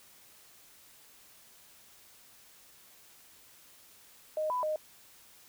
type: tone with pitch steps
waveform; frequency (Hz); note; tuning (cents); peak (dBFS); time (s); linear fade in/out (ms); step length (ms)
sine; 619 / 996 / 617; D#5 / B5 / D#5; -9 / +14 / -15; -29; 4.37-4.76; 2; 130
effects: white hiss -58 dBFS RMS until 5.48 s